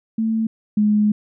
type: tone pair in turn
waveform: sine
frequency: 222.7 / 210.2 Hz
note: A3 / G#3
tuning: +21 / +21 cents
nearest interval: minor second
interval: 100 cents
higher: first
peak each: -17 / -13 dBFS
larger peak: second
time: 0.18-0.47 / 0.77-1.12 s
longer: second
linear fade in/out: 5 ms
effects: none